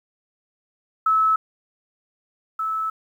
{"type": "tone pair in turn", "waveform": "sine", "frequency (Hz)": [1300, 1305.8], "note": ["E6", "E6"], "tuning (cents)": [-24, -17], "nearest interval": "unison", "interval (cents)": 7, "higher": "second", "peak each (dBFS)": [-15, -22], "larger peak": "first", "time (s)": [[1.06, 1.36], [2.59, 2.9]], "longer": "second", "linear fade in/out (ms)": 5, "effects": ["9-bit"]}